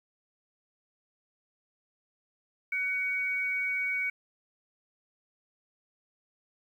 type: tone pair together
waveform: sine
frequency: 1499 / 2246 Hz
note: F#6 / C#7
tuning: +22 / +22 cents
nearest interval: perfect fifth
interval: 700 cents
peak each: -38 / -28 dBFS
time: 2.72-4.1 s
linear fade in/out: 5 ms
effects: 10-bit